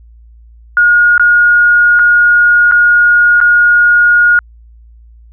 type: tone with dropouts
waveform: sine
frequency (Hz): 1435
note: F6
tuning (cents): +47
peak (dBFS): -4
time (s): 0.77-4.39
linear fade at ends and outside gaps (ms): 1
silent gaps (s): 1.179-1.196 / 1.991-1.994 / 2.713-2.721 / 3.403-3.412
effects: added 57 Hz sine -36 dBFS peak until 5.32 s